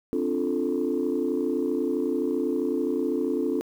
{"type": "chord", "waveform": "sine", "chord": "D minor seventh", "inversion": "third", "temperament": "equal", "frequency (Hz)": [261.6, 293.7, 349.2, 440], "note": ["C4", "D4", "F4", "A4"], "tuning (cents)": [0, 0, 0, 0], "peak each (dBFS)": -28, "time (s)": [0.13, 3.61], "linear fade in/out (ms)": 0, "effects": ["tanh soft clip ceiling -16 dBFS", "9-bit"]}